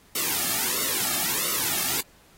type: noise with flanger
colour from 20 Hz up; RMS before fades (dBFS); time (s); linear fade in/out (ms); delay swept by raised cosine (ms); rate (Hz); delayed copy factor
white; -26; 0.15-2.01; 5; 1.2 to 2.06; 1.5; -0.95
effects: pink hiss -57 dBFS RMS until 2.37 s + AAC 48 kbps